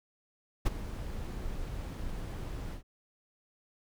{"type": "noise with ADSR envelope", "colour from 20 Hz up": "brown", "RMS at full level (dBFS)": -22, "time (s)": [0.65, 2.83], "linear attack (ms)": 17, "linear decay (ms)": 20, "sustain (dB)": -16, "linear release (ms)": 100, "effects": []}